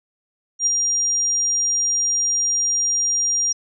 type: tone with ADSR envelope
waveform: sine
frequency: 5700 Hz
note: F8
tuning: 34 cents sharp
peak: -13 dBFS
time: 0.59-3.53 s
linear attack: 78 ms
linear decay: 8 ms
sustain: -4 dB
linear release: 11 ms
effects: none